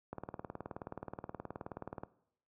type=click train; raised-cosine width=1 ms; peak=-27 dBFS; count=37; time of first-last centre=0.13-2.035 s; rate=18.9 Hz; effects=noise-tail reverb RT60 0.7 s tail -19 dB re dry + high-pass 80 Hz 12 dB/octave